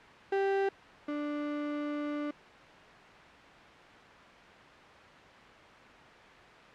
35% pulse tone pair in turn, 392 / 294.3 Hz, G4 / D4, 0 / +4 cents, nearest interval perfect fourth, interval 496 cents, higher first, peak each -25 / -31 dBFS, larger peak first, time 0.32-0.69 / 1.08-2.31 s, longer second, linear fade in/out 5 ms, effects white hiss -51 dBFS RMS until 6.74 s + low-pass 2000 Hz 12 dB/octave

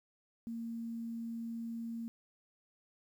sine tone with quantisation, 230.2 Hz, A#3, 22 cents flat, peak -38 dBFS, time 0.47-2.08 s, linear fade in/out 0 ms, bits 11, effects none

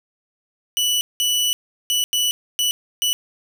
sawtooth tone bursts at uneven times, 2960 Hz, F#7, in tune, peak -14 dBFS, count 6, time 0.77-1.01 / 1.2-1.53 / 1.9-2.04 / 2.13-2.31 / 2.59-2.71 / 3.02-3.13 s, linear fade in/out 0 ms, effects none

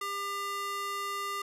square tone with high-pass filter, 400 Hz, G4, 35 cents sharp, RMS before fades -35 dBFS, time 0.01-1.42 s, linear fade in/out 5 ms, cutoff 970 Hz, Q 1.8, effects resampled to 32000 Hz

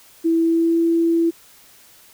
sine tone with pitch glide, 329.6 to 333.4 Hz, E4 to E4, 0 to +20 cents, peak -14 dBFS, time 0.24-1.31 s, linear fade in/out 20 ms, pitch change +20 cents, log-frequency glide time 0.41-0.79 s, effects white hiss -49 dBFS RMS until 2.13 s

